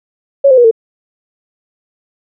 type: tone with pitch steps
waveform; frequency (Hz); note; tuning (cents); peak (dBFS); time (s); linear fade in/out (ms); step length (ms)
sine; 554.4 / 517.3 / 482.6 / 450.3; C#5 / C5 / B4 / A4; 0 / -20 / -40 / +40; -3; 0.44-0.712; 10; 68
effects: none